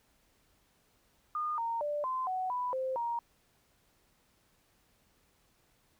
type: tone with pitch steps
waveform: sine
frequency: 1220 / 923 / 589 / 1032 / 745 / 991 / 522 / 939 Hz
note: D#6 / A#5 / D5 / C6 / F#5 / B5 / C5 / A#5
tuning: -34 / -17 / +5 / -24 / +12 / +6 / -4 / +12 cents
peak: -31 dBFS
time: 1.35-3.19 s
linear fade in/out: 2 ms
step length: 230 ms
effects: pink hiss -70 dBFS RMS until 5.99 s